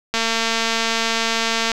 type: click train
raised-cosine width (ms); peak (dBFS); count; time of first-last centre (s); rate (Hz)
0.2; -3; 359; 0.14-1.717; 227
effects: none